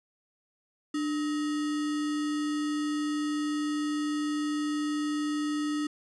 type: tone with sample-and-hold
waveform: sine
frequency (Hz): 297.8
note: D4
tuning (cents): +24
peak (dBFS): -27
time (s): 0.94-5.87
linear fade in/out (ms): 5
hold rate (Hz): 1575
effects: resampled to 22050 Hz